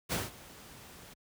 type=noise with ADSR envelope; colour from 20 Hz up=pink; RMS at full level=-31 dBFS; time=0.09-1.14 s; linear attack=34 ms; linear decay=180 ms; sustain=-20 dB; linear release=10 ms; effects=high-pass 60 Hz 12 dB/octave